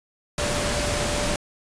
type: tone in noise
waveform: sine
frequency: 587.3 Hz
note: D5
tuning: in tune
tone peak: -29 dBFS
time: 0.38-1.36 s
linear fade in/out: 2 ms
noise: pink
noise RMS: -25 dBFS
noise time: 0.38-1.36 s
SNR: -7 dB
effects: resampled to 22050 Hz